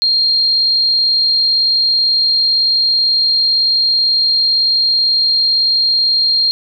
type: tone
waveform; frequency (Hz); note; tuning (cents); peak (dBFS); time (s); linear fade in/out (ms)
sine; 4213; C8; +11; -10; 0.02-6.51; 0
effects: none